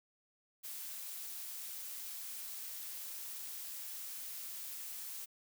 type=noise; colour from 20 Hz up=blue; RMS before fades=-45 dBFS; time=0.63-5.26 s; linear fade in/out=20 ms; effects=none